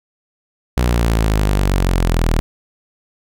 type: exponential sweep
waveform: sawtooth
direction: down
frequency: 62 to 39 Hz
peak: -9 dBFS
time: 0.77-2.4 s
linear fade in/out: 0 ms
effects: none